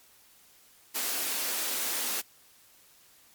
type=high-pass noise; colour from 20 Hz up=white; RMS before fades=-31 dBFS; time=0.94-2.22 s; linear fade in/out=20 ms; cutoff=220 Hz; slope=48 dB/octave; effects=white hiss -59 dBFS RMS until 3.34 s + MP3 96 kbps